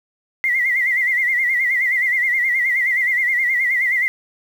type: tone with vibrato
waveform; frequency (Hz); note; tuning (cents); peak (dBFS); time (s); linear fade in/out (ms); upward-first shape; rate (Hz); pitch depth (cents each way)
sine; 2026; B6; +44; -15; 0.44-4.08; 0; sine; 9.5; 95
effects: 7-bit